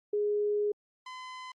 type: tone pair in turn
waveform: sine / sawtooth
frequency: 415.3 / 1020.2 Hz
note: G#4 / C6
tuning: 0 / -44 cents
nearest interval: octave + major third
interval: 1556 cents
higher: second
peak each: -26 / -37 dBFS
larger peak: first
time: 0.13-0.72 / 1.06-1.52 s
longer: first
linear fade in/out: 5 ms
effects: low-pass 5000 Hz 12 dB/octave + Opus 32 kbps